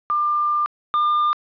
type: tone pair in turn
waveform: sine / triangle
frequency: 1195 / 1201.9 Hz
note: D6 / D6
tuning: +30 / +40 cents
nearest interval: unison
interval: 10 cents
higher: second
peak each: -17 / -14 dBFS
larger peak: second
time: 0.1-0.66 / 0.94-1.33 s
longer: first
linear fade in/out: 0 ms
effects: resampled to 11025 Hz + 9-bit